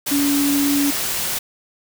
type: tone in noise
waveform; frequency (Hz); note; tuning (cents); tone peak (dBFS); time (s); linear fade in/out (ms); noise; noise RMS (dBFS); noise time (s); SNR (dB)
sine; 283.8; C#4; +41; -16; 0.11-0.91; 10; white; -23; 0.06-1.39; +4
effects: none

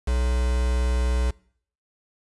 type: tone with quantisation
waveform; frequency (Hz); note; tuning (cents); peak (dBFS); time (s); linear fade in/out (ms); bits
triangle; 61.74; B1; 0; -18; 0.07-1.31; 10; 5
effects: noise-tail reverb RT60 0.6 s tail -24 dB re dry + resampled to 24000 Hz

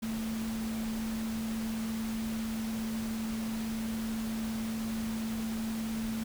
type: tone in noise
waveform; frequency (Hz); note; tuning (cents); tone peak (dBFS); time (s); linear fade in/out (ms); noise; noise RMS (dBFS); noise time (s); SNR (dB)
sine; 222.8; A3; +22; -32; 0.02-6.24; 10; pink; -43; 0.02-6.24; +8
effects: none

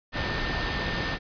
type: tone in noise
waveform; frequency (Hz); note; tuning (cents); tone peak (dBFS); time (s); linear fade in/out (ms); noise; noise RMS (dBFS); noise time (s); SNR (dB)
sine; 1802; A6; +41; -34; 0.12-1.19; 50; pink; -29; 0.12-1.19; -8
effects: resampled to 11025 Hz

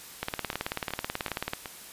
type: two click trains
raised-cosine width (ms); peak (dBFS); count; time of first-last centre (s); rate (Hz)
0.3; -19 / -13; 4 / 25; 0.53-1.658 / 0.23-1.534; 2.66 / 18.4
effects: white hiss -46 dBFS RMS until 1.92 s + resampled to 32000 Hz

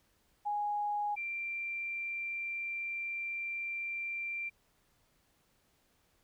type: tone pair in turn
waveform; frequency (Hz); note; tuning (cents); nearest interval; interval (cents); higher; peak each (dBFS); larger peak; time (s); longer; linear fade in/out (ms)
sine; 828 / 2362; G#5 / D7; -5 / +9; octave + tritone; 1814; second; -31 / -35; first; 0.45-1.16 / 1.16-4.5; second; 20
effects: pink hiss -72 dBFS RMS until 6.23 s

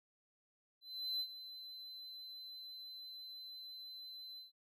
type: tone with ADSR envelope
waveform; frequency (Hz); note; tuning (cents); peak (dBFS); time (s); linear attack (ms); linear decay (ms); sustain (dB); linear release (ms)
triangle; 4047; B7; +42; -34; 0.81-4.52; 390; 66; -13; 140
effects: none

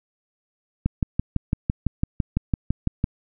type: click train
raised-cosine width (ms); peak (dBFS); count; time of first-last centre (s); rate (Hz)
5; -8; 14; 0.86-3.041; 5.96
effects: none

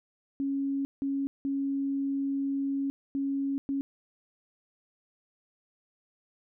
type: tone bursts at uneven times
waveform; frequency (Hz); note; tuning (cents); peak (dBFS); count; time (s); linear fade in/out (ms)
sine; 275.8; C#4; -9; -27; 5; 0.4-0.85 / 1.02-1.27 / 1.45-2.9 / 3.15-3.58 / 3.69-3.81; 0
effects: none

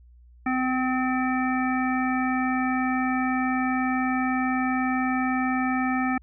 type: harmonic tone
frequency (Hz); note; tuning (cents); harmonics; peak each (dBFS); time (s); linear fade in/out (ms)
257; C4; -31; 1 / 3 / 5 / 7 / 9; -24 / -29 / -31 / -32 / -34; 0.46-6.18; 5
effects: added 60 Hz sine -49 dBFS peak until 6.22 s

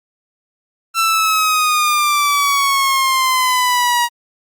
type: exponential sweep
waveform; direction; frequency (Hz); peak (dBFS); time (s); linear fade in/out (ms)
sawtooth; down; 1343 to 950; -9; 0.94-4.09; 50
effects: Opus 48 kbps

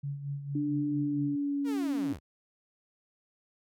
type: tone with tremolo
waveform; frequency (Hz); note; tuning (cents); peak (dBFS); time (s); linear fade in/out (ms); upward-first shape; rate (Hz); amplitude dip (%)
sine; 141.4; C#3; +35; -31; 0.03-1.36; 10; sine; 4.4; 60
type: tone with pitch glide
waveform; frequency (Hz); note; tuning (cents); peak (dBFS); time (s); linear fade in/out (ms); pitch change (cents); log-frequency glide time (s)
sine; 293.7 to 280.6; D4 to C#4; 0 to +21; -28; 0.55-2.13; 5; -79; 0.94-1.71
type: linear sweep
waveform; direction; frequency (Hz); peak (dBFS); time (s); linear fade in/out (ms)
sawtooth; down; 495.1 to 48.81; -35; 1.64-2.2; 50
effects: none

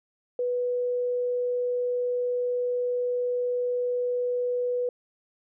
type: tone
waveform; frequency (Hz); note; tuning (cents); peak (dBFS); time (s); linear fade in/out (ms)
sine; 492.1; B4; -6; -24; 0.39-4.89; 2
effects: none

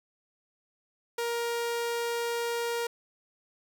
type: tone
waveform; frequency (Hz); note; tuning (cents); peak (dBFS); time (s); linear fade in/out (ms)
sawtooth; 470; A#4; +14; -25; 1.18-2.87; 5
effects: none

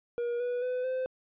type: tone with pitch steps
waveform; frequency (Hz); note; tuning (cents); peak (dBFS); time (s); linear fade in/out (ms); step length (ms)
triangle; 476.9 / 489.5 / 502.3 / 515.6; A#4 / B4 / B4 / C5; +39 / -15 / +29 / -26; -27; 0.18-1.06; 0; 220
effects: resampled to 8000 Hz

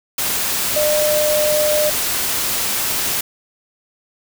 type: tone in noise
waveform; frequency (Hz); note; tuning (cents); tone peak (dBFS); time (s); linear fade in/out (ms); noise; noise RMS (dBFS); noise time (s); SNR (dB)
sine; 603; D5; +46; -15; 0.76-1.9; 5; white; -20; 0.18-3.21; +2
effects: none

